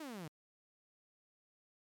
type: exponential sweep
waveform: sawtooth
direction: down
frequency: 329.6 to 145.6 Hz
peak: -40 dBFS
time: 0-0.28 s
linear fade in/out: 5 ms
effects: MP3 96 kbps